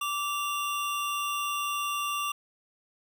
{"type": "tone pair together", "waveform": "square", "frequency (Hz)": [1166, 2773], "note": ["D6", "F7"], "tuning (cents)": [-13, -13], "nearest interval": "octave + minor third", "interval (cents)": 1500, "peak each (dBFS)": [-31, -34], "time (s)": [0.01, 2.32], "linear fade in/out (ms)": 5, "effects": []}